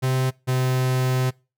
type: tone pair in turn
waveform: 45% pulse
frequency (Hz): 130 / 128.58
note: C3 / C3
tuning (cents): -11 / -30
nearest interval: unison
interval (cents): 19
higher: first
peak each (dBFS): -19 / -19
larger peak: neither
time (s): 0.02-0.31 / 0.47-1.31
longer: second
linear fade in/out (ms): 20
effects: noise-tail reverb RT60 0.3 s tail -24 dB re dry